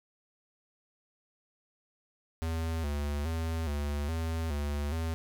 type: tone with vibrato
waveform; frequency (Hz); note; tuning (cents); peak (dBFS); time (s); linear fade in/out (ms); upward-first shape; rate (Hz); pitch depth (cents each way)
square; 77; D#2; -17; -31; 2.42-5.14; 0; square; 1.2; 100
effects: none